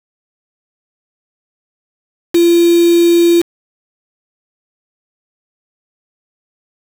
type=tone with quantisation; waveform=sine; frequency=341.7 Hz; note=F4; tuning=38 cents flat; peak=-6 dBFS; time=2.34-3.42 s; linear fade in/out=10 ms; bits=3; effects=none